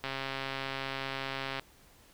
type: click train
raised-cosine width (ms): 0.3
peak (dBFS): -19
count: 211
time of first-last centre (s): 0.04-1.596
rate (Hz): 135
effects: pink hiss -60 dBFS RMS until 2.13 s